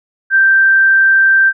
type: tone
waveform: sine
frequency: 1568 Hz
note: G6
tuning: in tune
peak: -6 dBFS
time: 0.3-1.53 s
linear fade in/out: 50 ms
effects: none